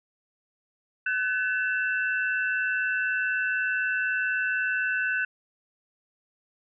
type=tone cluster; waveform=sine; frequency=1509 / 1713 / 2669 Hz; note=F#6 / A6 / E7; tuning=+34 / -47 / +21 cents; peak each=-25 / -33 / -33 dBFS; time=1.06-5.25 s; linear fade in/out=5 ms; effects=none

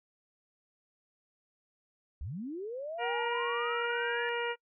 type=linear sweep; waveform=sine; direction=up; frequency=55 to 1760 Hz; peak=-36 dBFS; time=2.21-4.29 s; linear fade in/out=0 ms
type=harmonic tone; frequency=473.8 Hz; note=A#4; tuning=28 cents sharp; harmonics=1 / 2 / 3 / 4 / 5 / 6; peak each=-34 / -37 / -39 / -40 / -41 / -42 dBFS; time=2.98-4.56 s; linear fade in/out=50 ms
effects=noise-tail reverb RT60 0.1 s tail -26 dB re dry

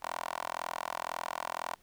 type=tone with high-pass filter; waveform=10% pulse; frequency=41.97 Hz; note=E1; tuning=32 cents sharp; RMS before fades=-38 dBFS; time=0.02-1.76 s; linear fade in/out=10 ms; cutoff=860 Hz; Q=4.6; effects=pink hiss -66 dBFS RMS until 1.82 s

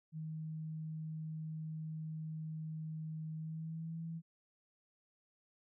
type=tone with pitch glide; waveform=sine; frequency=157.5 to 164.28 Hz; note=D#3 to E3; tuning=+21 to -6 cents; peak=-40 dBFS; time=0.12-4.22 s; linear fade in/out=50 ms; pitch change=+73 cents; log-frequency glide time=3.35-4 s; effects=none

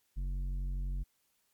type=tone with tanh clipping; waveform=triangle; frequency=46.11 Hz; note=F#1; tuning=5 cents flat; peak=-34 dBFS; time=0.16-1.04 s; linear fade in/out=20 ms; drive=13 dB; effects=white hiss -75 dBFS RMS until 1.53 s + MP3 96 kbps

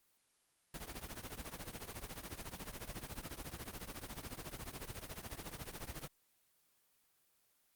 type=noise with tremolo; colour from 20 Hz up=pink; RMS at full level=-43 dBFS; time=0.74-6.08 s; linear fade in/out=2 ms; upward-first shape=triangle; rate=14 Hz; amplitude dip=90%; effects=white hiss -75 dBFS RMS until 7.75 s + Opus 24 kbps

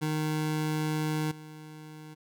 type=tone with level steps; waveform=25% pulse; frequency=154.4 Hz; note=D#3; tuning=13 cents flat; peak=-24 / -40 dBFS; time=0.01-2.15 s; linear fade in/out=20 ms; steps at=1.31 s; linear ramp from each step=5 ms; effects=none

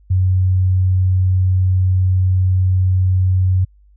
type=tone; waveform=sine; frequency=92.8 Hz; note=F#2; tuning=6 cents sharp; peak=-11 dBFS; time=0.1-3.65 s; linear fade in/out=10 ms; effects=added 50 Hz sine -46 dBFS peak until 3.96 s

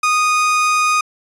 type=tone; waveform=30% pulse; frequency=1238 Hz; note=D#6; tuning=9 cents flat; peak=-10 dBFS; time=0.03-1.01 s; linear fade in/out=5 ms; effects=resampled to 22050 Hz

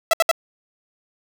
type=tone bursts; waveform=sawtooth; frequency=659.3 Hz; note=E5; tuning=in tune; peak=-9 dBFS; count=3; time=0.11-0.314 s; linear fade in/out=2 ms; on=24 ms; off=66 ms; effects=none

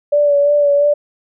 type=tone with vibrato; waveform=sine; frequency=578 Hz; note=D5; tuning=28 cents flat; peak=-9 dBFS; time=0.12-0.94 s; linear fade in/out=10 ms; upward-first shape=sine; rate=2.9 Hz; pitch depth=26 cents each way; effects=none

